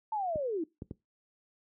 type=linear sweep; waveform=sine; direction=down; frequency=894 to 300.3 Hz; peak=-30 dBFS; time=0.12-0.64 s; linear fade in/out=5 ms
type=clicks; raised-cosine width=3 ms; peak=-26 dBFS; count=3; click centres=0.358 / 0.821 / 0.911 s
effects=noise-tail reverb RT60 0.2 s tail -21 dB re dry + high-pass 60 Hz 12 dB/octave